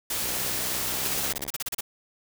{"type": "noise", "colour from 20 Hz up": "white", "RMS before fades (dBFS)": -29, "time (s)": [0.1, 1.33], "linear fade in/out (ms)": 5}
{"type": "tone with pitch glide", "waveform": "5% pulse", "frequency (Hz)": [63, 69.5], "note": ["B1", "C#2"], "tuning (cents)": [35, 5], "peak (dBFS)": -28, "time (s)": [0.21, 1.49], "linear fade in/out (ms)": 5, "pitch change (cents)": 170, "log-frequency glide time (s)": [0.93, 1.1]}
{"type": "noise bursts", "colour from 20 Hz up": "white", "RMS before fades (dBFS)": -30, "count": 13, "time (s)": [1.05, 1.809], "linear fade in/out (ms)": 5, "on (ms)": 27, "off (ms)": 34}
{"effects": []}